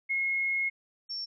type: tone pair in turn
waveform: sine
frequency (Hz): 2163 / 5450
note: C#7 / F8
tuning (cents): -43 / -43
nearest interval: octave + major third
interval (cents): 1600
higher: second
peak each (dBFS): -26 / -33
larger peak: first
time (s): 0.09-0.7 / 1.09-1.26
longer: first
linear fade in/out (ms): 20
effects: none